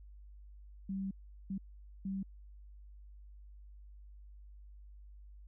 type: tone bursts at uneven times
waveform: sine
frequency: 193.5 Hz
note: G3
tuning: 22 cents flat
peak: -35 dBFS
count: 3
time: 0.89-1.11 / 1.5-1.58 / 2.05-2.23 s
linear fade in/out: 5 ms
effects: added 50 Hz sine -51 dBFS peak until 5.47 s